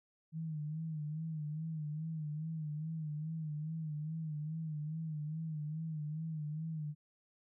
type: tone with vibrato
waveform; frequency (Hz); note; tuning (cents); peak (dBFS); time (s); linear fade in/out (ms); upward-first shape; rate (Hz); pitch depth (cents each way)
sine; 155.56; D#3; 0; -37; 0.32-6.95; 50; sine; 2.4; 74
effects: none

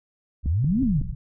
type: exponential two-way sweep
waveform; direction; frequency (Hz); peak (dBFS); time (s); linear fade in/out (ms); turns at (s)
sine; up then down; 58.6 to 280.2 to 112.7; -19; 0.43-1.04; 50; 0.82
type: click train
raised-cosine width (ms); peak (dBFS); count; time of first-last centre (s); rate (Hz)
5; -16; 4; 0.46-1.015; 5.41
type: low-pass noise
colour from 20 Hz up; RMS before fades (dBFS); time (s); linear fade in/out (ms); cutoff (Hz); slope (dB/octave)
pink; -30; 0.67-1.15; 5; 180; 96
effects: none

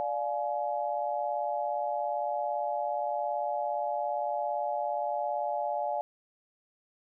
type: chord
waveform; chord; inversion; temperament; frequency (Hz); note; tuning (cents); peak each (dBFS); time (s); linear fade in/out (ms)
sine; D diminished; none; just; 587.3 / 704.8 / 845.8; D5 / F5 / Ab5; 0 / +16 / +31; -33; 0-6.01; 0
effects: none

